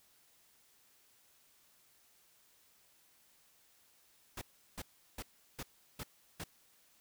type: noise bursts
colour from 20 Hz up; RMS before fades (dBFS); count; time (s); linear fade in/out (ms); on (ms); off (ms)
pink; -43; 6; 4.37-6.44; 5; 45; 360
effects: white hiss -68 dBFS RMS until 7 s